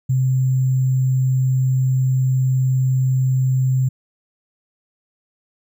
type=tone with sample-and-hold; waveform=sine; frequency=130.4 Hz; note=C3; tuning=5 cents flat; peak=-14 dBFS; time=0.09-3.89 s; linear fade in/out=10 ms; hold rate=7350 Hz; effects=none